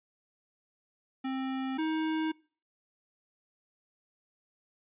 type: tone pair in turn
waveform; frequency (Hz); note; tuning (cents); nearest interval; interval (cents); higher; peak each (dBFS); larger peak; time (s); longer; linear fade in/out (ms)
square; 264 / 316; C4 / D#4; +16 / +27; minor third; 311; second; -32 / -29; second; 1.24-1.78 / 1.78-2.32; neither; 10
effects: noise-tail reverb RT60 0.4 s tail -23 dB re dry + resampled to 8000 Hz